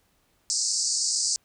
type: band-pass noise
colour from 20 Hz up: pink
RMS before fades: -26 dBFS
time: 0.5-1.36 s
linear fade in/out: 0 ms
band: 4500 to 8600 Hz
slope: 96 dB/octave
effects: pink hiss -67 dBFS RMS until 1.44 s